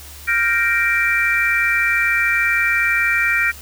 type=chord; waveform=sine; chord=G minor seventh; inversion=third; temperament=equal; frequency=1396.9 / 1568 / 1864.7 / 2349 Hz; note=F6 / G6 / Bb6 / D7; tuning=0 / 0 / 0 / 0 cents; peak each=-21 / -24 / -19 / -18 dBFS; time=0.27-3.52 s; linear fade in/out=20 ms; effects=added 72 Hz sine -39 dBFS peak until 3.61 s + white hiss -39 dBFS RMS until 3.61 s